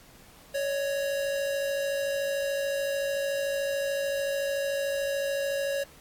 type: tone pair together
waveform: square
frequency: 557 / 610.6 Hz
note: C#5 / D#5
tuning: +8 / -33 cents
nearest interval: major second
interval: 159 cents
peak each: -28 / -39 dBFS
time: 0.54-5.84 s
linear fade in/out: 10 ms
effects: pink hiss -54 dBFS RMS until 6 s + AAC 64 kbps